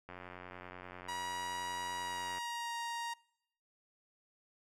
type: click train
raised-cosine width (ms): 0.5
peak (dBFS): -32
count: 208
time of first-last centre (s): 0.09-2.382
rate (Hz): 90.3
type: tone with pitch glide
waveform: sawtooth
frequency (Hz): 961 to 936.9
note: B5 to A#5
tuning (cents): -48 to +8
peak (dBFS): -34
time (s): 1.08-3.14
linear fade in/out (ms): 10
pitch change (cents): -44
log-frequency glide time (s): 1.97-2.75
effects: noise-tail reverb RT60 0.8 s tail -25 dB re dry + low-pass 10000 Hz 12 dB/octave